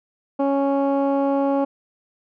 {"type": "tone with low-pass filter", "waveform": "15% pulse", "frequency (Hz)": 277.2, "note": "C#4", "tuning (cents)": 0, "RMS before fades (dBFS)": -20, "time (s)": [0.39, 1.65], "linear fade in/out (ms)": 10, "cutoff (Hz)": 720, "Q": 0.88, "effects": []}